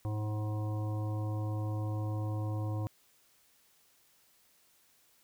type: harmonic tone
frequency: 106.3 Hz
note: G#2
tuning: 41 cents sharp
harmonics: 1 / 3 / 5 / 7 / 9 / 10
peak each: -32 / -42 / -46 / -49 / -51 / -52 dBFS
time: 0.05-2.87 s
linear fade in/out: 0 ms
effects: white hiss -67 dBFS RMS until 5.23 s